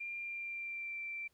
sine tone with pitch glide, 2390 to 2346 Hz, D7 to D7, +30 to -2 cents, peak -39 dBFS, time 0-1.28 s, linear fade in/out 10 ms, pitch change -32 cents, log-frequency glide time 0.19-0.99 s, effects pink hiss -75 dBFS RMS until 1.33 s

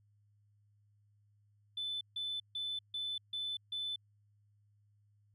sine tone bursts, 3511 Hz, A7, 4 cents flat, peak -35 dBFS, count 6, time 1.77-3.96 s, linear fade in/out 5 ms, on 240 ms, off 150 ms, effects tanh soft clip ceiling -32 dBFS + added 103 Hz sine -67 dBFS peak until 5.34 s

